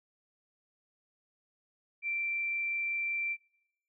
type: tone with frequency modulation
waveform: sine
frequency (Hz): 2350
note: D7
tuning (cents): +1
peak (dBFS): -31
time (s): 2.02-3.37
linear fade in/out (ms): 50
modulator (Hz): 25.4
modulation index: 0.25
effects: noise-tail reverb RT60 0.8 s tail -23 dB re dry